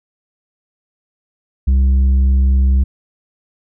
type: tone with tanh clipping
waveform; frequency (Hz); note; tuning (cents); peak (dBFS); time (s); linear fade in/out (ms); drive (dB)
sine; 66; C2; +16; -10; 1.67-2.84; 10; 5
effects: none